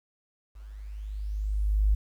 sine tone with level ramp, 51.4 Hz, G#1, 17 cents flat, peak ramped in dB -42 to -18 dBFS, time 0.55-1.95 s, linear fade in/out 10 ms, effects 10-bit

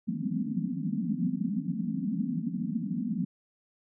pink band-pass noise, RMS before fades -31 dBFS, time 0.07-3.25 s, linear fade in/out 10 ms, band 160 to 270 Hz, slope 96 dB/octave, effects none

